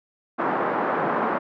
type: band-pass noise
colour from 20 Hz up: white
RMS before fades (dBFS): -24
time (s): 0.38-1.39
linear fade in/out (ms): 20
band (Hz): 180 to 1300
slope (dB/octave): 24
effects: none